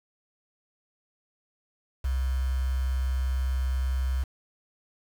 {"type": "tone with quantisation", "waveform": "sine", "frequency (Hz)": 64.9, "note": "C2", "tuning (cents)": -13, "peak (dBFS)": -24, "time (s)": [2.04, 4.24], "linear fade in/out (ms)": 10, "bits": 7, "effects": []}